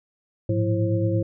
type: tone cluster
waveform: sine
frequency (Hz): 106.5 / 115.4 / 177.7 / 333.3 / 533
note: G#2 / A#2 / F3 / E4 / C5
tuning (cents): +44 / -17 / +30 / +19 / +32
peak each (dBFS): -22 / -30 / -30 / -26 / -28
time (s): 0.49-1.23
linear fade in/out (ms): 5
effects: none